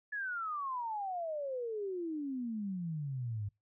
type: exponential sweep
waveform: sine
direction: down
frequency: 1725 to 98.9 Hz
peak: -35 dBFS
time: 0.12-3.49 s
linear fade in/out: 10 ms
effects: noise-tail reverb RT60 0.2 s tail -25 dB re dry